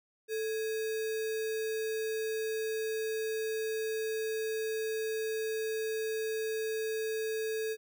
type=tone with sample-and-hold; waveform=sine; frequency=440 Hz; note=A4; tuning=in tune; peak=-31 dBFS; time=0.28-7.77 s; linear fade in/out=50 ms; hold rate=2100 Hz; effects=none